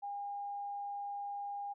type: tone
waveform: sine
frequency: 809 Hz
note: G#5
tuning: 46 cents flat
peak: -38 dBFS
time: 0.02-1.74 s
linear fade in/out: 20 ms
effects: none